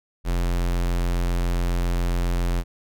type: tone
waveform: square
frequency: 43.65 Hz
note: F1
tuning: in tune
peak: -21 dBFS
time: 0.24-2.64 s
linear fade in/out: 50 ms
effects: none